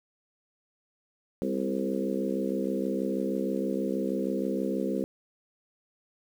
harmonic tone with a mistuned harmonic, 66.3 Hz, C2, 23 cents sharp, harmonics 3 / 4 / 5 / 6 / 7 / 8, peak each -32 / -33 / -34 / -35 / -35 / -36 dBFS, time 1.42-5.04 s, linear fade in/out 0 ms, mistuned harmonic 4, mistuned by -37 cents, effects 9-bit

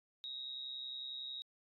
sine tone with amplitude modulation, 3777 Hz, A#7, 22 cents sharp, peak -39 dBFS, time 0.24-1.42 s, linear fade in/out 0 ms, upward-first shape sine, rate 131 Hz, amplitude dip 65%, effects AAC 64 kbps

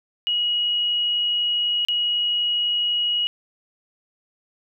sine tone with dropouts, 2902 Hz, F#7, 34 cents flat, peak -19 dBFS, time 0.27-3.27 s, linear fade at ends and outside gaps 0 ms, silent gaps 1.85-1.885 s, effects none

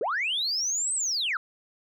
sine linear two-way sweep, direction up then down, 367.6 to 8350 to 1237 Hz, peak -24 dBFS, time 0.01-1.37 s, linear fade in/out 2 ms, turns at 0.94 s, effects tanh soft clip ceiling -21 dBFS

